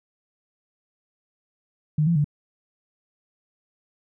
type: tone with pitch steps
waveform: sine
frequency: 152.2 / 169.3 / 147 Hz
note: D#3 / E3 / D3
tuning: -38 / +46 / +2 cents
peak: -17 dBFS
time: 1.98-2.244 s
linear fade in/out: 5 ms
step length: 88 ms
effects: none